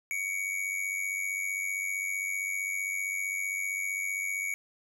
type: tone with amplitude modulation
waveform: square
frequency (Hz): 2250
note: C#7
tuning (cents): +25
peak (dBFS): -28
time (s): 0.11-4.54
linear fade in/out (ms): 0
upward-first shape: sine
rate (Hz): 95.4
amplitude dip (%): 65
effects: none